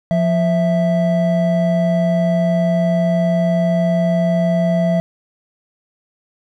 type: tone pair together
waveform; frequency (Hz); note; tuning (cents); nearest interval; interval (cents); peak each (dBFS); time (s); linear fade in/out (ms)
triangle; 174.63 / 659.3; F3 / E5; 0 / 0; octave + major seventh; 2300; -13 / -15; 0.11-5; 0
effects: none